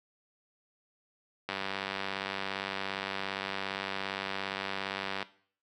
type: click train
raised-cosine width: 0.3 ms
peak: -17 dBFS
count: 365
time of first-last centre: 1.49-5.227 s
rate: 97.4 Hz
effects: noise-tail reverb RT60 0.5 s tail -17 dB re dry + high-pass 150 Hz 12 dB/octave